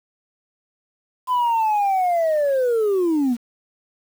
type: linear sweep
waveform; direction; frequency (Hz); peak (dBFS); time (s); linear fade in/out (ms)
sine; down; 1019 to 227.1; -14; 1.27-3.37; 50
effects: tanh soft clip ceiling -15 dBFS + 7-bit